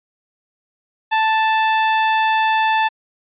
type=tone; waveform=sawtooth; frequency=880 Hz; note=A5; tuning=in tune; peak=-10 dBFS; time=1.11-2.89 s; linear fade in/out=20 ms; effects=resampled to 8000 Hz